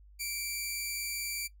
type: tone pair together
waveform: 10% pulse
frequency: 2242 / 2347 Hz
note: C#7 / D7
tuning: +19 / -2 cents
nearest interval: minor second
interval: 79 cents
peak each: -35 / -26 dBFS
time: 0.19-1.48 s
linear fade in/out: 20 ms
effects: noise-tail reverb RT60 0.1 s tail -17 dB re dry + added 50 Hz sine -53 dBFS peak until 1.6 s